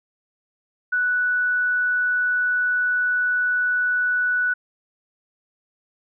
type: tone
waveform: sine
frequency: 1480 Hz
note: F#6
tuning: in tune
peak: -18 dBFS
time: 0.92-4.54 s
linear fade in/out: 10 ms
effects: none